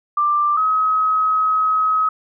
sine tone pair in turn, 1183 / 1273.4 Hz, D6 / D#6, +12 / +40 cents, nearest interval minor second, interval 128 cents, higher second, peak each -14 / -14 dBFS, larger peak neither, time 0.17-0.57 / 0.57-2.09 s, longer second, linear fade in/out 5 ms, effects none

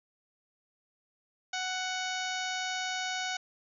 harmonic tone with a mistuned harmonic, 743 Hz, F#5, 7 cents sharp, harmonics 1 / 2 / 3 / 4 / 5 / 6 / 7 / 8 / 9, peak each -37 / -37 / -40 / -41 / -41 / -45 / -46 / -45 / -45 dBFS, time 1.53-3.37 s, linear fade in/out 5 ms, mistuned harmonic 8, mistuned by -32 cents, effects none

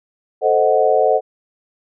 sine chord, A diminished seventh, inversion none, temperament equal, 440 / 523.3 / 622.3 / 740 Hz, A4 / C5 / Eb5 / Gb5, 0 / 0 / 0 / 0 cents, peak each -17 dBFS, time 0.41-1.21 s, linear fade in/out 50 ms, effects none

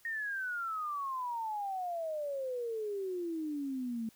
sine exponential sweep, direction down, 1864.7 to 220 Hz, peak -34 dBFS, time 0.05-4.09 s, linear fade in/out 2 ms, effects white hiss -64 dBFS RMS until 4.15 s

